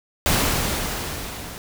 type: noise with level ramp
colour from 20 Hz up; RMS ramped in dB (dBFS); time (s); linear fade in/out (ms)
pink; -18 to -36; 0.26-1.58; 0
effects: none